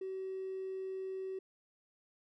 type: tone with hard clipping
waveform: triangle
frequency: 380 Hz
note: F#4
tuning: 46 cents sharp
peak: -38 dBFS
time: 0.01-1.39 s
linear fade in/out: 5 ms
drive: 3 dB
effects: none